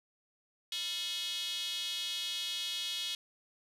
square tone with high-pass filter, 196 Hz, G3, in tune, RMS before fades -37 dBFS, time 0.72-3.15 s, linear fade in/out 2 ms, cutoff 3400 Hz, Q 5.4, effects resampled to 32000 Hz + 11-bit

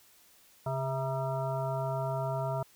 harmonic tone with a mistuned harmonic, 134.8 Hz, C#3, 48 cents flat, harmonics 1 / 3 / 5 / 7 / 9 / 10, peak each -33 / -42 / -34 / -38 / -46 / -45 dBFS, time 0.66-2.63 s, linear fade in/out 5 ms, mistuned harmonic 5, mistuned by -41 cents, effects white hiss -61 dBFS RMS until 2.75 s

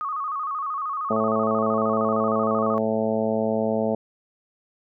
sine tone with vibrato, 1174.7 Hz, D6, in tune, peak -25 dBFS, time 0.01-2.78 s, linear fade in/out 0 ms, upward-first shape square, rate 13 Hz, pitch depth 97 cents each way
harmonic tone, 110 Hz, A2, in tune, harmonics 1 / 2 / 3 / 4 / 5 / 6 / 7 / 8, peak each -37 / -25 / -36 / -27 / -27 / -27 / -36 / -37 dBFS, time 1.1-3.95 s, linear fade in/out 5 ms
effects none

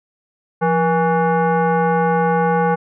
sine tone with frequency modulation, 173.5 Hz, F3, 11 cents flat, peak -13 dBFS, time 0.61-2.76 s, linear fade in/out 20 ms, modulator 652 Hz, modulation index 1.5, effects none

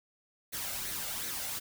white noise with flanger, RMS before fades -37 dBFS, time 0.52-1.6 s, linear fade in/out 20 ms, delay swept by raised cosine 0.49 to 1.44 ms, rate 2.7 Hz, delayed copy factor +0.5, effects none

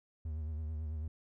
triangle tone with vibrato, 77.78 Hz, D#2, in tune, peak -34 dBFS, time 0.25-1.08 s, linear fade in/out 5 ms, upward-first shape triangle, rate 9.1 Hz, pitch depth 78 cents each way, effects none

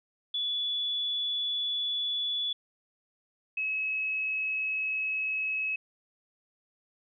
sine tone pair in turn, 3432 / 2571 Hz, A7 / E7, -44 / -44 cents, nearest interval perfect fourth, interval 500 cents, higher first, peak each -28 dBFS, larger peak neither, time 0.34-2.53 / 3.57-5.76 s, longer neither, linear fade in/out 5 ms, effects none

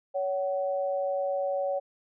sine tone pair together, 561 / 753 Hz, C#5 / F#5, +21 / +30 cents, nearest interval perfect fourth, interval 509 cents, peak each -27 / -33 dBFS, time 0.14-1.8 s, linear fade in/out 20 ms, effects none

